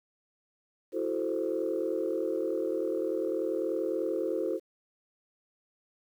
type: chord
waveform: sine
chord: F# half-diminished seventh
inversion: third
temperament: equal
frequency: 329.6 / 370 / 440 / 523.3 Hz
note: E4 / F#4 / A4 / C5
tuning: 0 / 0 / 0 / 0 cents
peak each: -33 dBFS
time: 0.92-4.6 s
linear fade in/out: 50 ms
effects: tanh soft clip ceiling -20 dBFS + 10-bit